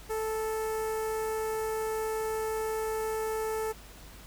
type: tone with notch filter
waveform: sawtooth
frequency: 438.7 Hz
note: A4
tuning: 5 cents flat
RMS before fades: -32 dBFS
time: 0.09-3.73 s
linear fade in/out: 20 ms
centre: 3600 Hz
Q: 0.52
effects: added 50 Hz sine -50 dBFS peak until 4.26 s + pink hiss -51 dBFS RMS until 4.26 s